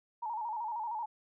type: tone with vibrato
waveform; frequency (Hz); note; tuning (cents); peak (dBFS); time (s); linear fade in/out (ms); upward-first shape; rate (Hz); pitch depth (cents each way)
sine; 901; A5; +41; -34; 0.22-1.06; 10; square; 13; 80
effects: none